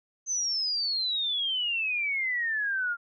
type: exponential sweep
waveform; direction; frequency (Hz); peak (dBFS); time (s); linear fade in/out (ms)
sine; down; 6272 to 1387; -26; 0.26-2.97; 50
effects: none